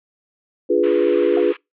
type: chord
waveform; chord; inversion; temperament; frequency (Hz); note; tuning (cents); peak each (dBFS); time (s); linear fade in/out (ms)
sine; D diminished seventh; none; equal; 293.7 / 349.2 / 415.3 / 493.9; D4 / F4 / Ab4 / Cb5; 0 / 0 / 0 / 0; -23 / -18 / -18 / -19; 0.69-1.53; 20
type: band-pass noise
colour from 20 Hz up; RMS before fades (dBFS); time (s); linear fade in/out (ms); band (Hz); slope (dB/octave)
pink; -37; 0.83-1.57; 10; 1000 to 3200; 48
type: tone with exponential decay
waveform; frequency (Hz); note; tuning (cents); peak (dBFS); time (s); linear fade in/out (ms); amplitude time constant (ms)
sine; 701; F5; +6; -22; 1.37-1.46; 1; 18
effects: noise-tail reverb RT60 0.2 s tail -25 dB re dry